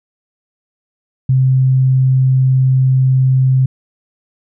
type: tone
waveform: sine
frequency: 130.81 Hz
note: C3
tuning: in tune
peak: -8 dBFS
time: 1.29-3.66 s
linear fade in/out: 5 ms
effects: none